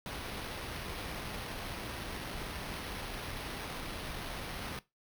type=noise with sample-and-hold; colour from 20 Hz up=pink; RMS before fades=-41 dBFS; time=0.06-4.79 s; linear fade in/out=0 ms; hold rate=7350 Hz; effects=noise-tail reverb RT60 0.2 s tail -18 dB re dry